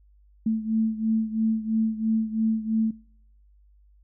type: beating tone pair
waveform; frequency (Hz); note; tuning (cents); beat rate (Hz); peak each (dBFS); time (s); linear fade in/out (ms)
sine; 220.4 / 223.4; A3 / A3; +3 / +27; 3; -24 / -27; 0.46-2.91; 5
effects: noise-tail reverb RT60 0.7 s tail -26 dB re dry + added 50 Hz sine -54 dBFS peak until 4.03 s